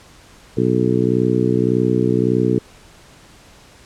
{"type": "harmonic tone", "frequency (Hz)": 61.74, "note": "B1", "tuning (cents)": 0, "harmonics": [2, 3, 4, 5, 6, 7], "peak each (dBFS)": [-21, -21, -21, -21, -21, -21], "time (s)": [0.57, 2.59], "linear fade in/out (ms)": 5, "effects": ["pink hiss -46 dBFS RMS until 3.85 s", "low-pass 9000 Hz 12 dB/octave"]}